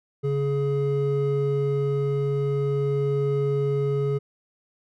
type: tone pair together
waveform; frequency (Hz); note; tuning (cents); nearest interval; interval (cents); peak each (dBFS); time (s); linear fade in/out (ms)
triangle; 140.16 / 420; C#3 / G#4; +19 / +19; octave + perfect fifth; 1900; -22 / -22; 0.23-4.19; 20
effects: none